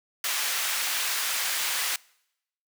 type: high-pass noise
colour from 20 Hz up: pink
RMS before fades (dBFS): -28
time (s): 0.24-1.96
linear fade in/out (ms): 2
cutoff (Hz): 1500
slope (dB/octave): 12
effects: noise-tail reverb RT60 0.8 s tail -25 dB re dry